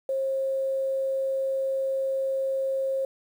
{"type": "tone with quantisation", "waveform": "sine", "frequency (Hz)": 536, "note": "C5", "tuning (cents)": 42, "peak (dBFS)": -24, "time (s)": [0.09, 3.05], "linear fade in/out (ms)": 2, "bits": 9, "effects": []}